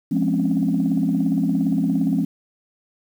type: chord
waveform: sine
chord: Db major seventh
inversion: first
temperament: just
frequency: 173.24 / 207.9 / 259.9 / 277.2 Hz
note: F3 / Ab3 / C4 / Db4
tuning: -14 / +2 / -11 / 0 cents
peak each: -22 dBFS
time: 0.11-2.25 s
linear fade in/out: 10 ms
effects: tanh soft clip ceiling -10 dBFS + 8-bit